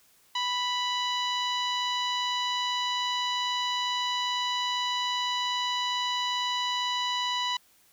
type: harmonic tone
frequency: 987.8 Hz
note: B5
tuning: in tune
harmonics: 1 / 2 / 3 / 4 / 5 / 6 / 7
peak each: -30 / -36 / -32 / -33 / -45 / -47 / -47 dBFS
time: 0.35-7.57 s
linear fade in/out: 5 ms
effects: white hiss -62 dBFS RMS until 7.92 s